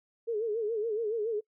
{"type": "tone with vibrato", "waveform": "sine", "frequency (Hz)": 440, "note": "A4", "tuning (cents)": 0, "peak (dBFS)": -28, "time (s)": [0.27, 1.41], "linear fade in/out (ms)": 20, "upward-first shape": "sine", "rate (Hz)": 7.1, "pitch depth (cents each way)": 110, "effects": ["noise-tail reverb RT60 0.1 s tail -25 dB re dry"]}